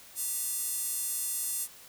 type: tone with high-pass filter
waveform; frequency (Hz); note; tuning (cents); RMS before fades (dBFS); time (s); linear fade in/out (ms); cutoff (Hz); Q
square; 392; G4; 0; -33; 0.15-1.68; 50; 9200; 1.9
effects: white hiss -52 dBFS RMS until 1.88 s